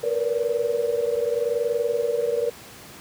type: tone cluster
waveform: sine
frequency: 464.8 / 485.6 / 576 Hz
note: A#4 / B4 / D5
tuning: -5 / -29 / -34 cents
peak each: -24 / -25 / -28 dBFS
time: 0.03-2.5 s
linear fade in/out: 10 ms
effects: pink hiss -43 dBFS RMS until 3 s + high-pass 100 Hz 12 dB/octave

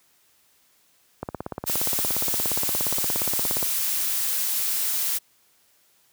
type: click train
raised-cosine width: 1 ms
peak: -15 dBFS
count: 42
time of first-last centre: 1.23-3.628 s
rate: 17.1 Hz
type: noise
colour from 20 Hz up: blue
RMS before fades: -25 dBFS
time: 1.66-5.19 s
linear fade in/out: 20 ms
effects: white hiss -62 dBFS RMS until 6.12 s + high-pass 60 Hz 12 dB/octave

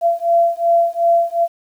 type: beating tone pair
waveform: sine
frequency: 679 / 681.7 Hz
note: F5 / F5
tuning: -49 / -42 cents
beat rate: 2.7 Hz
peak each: -15 dBFS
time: 0.01-1.48 s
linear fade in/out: 50 ms
effects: 8-bit

